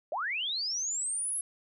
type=linear sweep; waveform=sine; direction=up; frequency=539 to 11040 Hz; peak=-30 dBFS; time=0.12-1.41 s; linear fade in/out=2 ms; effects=none